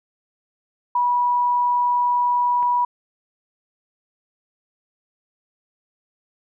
sine tone, 975 Hz, B5, 23 cents flat, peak -16 dBFS, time 0.95-2.85 s, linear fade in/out 5 ms
click, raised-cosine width 0.5 ms, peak -25 dBFS, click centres 2.628 s
effects none

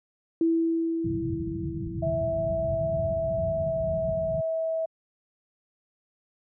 sine tone with exponential decay, 329.6 Hz, E4, in tune, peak -19 dBFS, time 0.41-4.05 s, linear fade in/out 2 ms, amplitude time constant 790 ms
white low-pass noise, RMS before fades -32 dBFS, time 1.04-4.41 s, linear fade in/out 5 ms, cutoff 180 Hz, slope 48 dB/octave
sine tone with pitch glide, 655 to 648.6 Hz, E5 to E5, -11 to -28 cents, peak -25 dBFS, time 2.02-4.86 s, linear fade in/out 10 ms, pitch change -17 cents, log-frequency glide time 3.54-3.88 s
effects high-pass 60 Hz 12 dB/octave

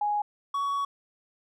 sine / triangle tone pair in turn, 830.6 / 1123 Hz, G#5 / C#6, 0 / +22 cents, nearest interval perfect fourth, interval 522 cents, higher second, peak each -24 dBFS, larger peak neither, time 0.01-0.22 / 0.54-0.85 s, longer second, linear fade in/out 5 ms, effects none

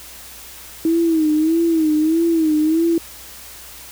sine tone with vibrato, 320 Hz, D#4, 49 cents sharp, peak -13 dBFS, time 0.85-2.98 s, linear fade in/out 2 ms, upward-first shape sine, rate 1.6 Hz, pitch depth 86 cents each way, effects added 60 Hz sine -48 dBFS peak until 3.91 s + white hiss -38 dBFS RMS until 3.91 s

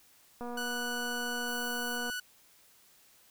click train, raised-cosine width 1 ms, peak -28 dBFS, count 408, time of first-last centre 0.41-2.099 s, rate 241 Hz
sawtooth tone, 1480 Hz, F#6, in tune, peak -31 dBFS, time 0.57-2.2 s, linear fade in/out 5 ms
white high-pass noise, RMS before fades -47 dBFS, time 1.48-1.97 s, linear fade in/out 0 ms, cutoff 9000 Hz, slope 96 dB/octave
effects white hiss -62 dBFS RMS until 3.3 s

